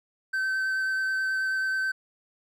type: tone with vibrato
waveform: triangle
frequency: 1541 Hz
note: G6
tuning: 30 cents flat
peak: -23 dBFS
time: 0.33-1.92 s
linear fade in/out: 10 ms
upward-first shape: sine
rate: 9.3 Hz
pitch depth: 9 cents each way
effects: none